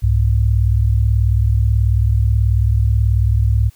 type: tone pair together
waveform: sine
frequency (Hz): 65.41 / 103.83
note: C2 / G#2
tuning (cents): 0 / 0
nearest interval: minor sixth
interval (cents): 800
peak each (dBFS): -14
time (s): 0.02-3.7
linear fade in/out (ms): 20
effects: white hiss -53 dBFS RMS until 3.75 s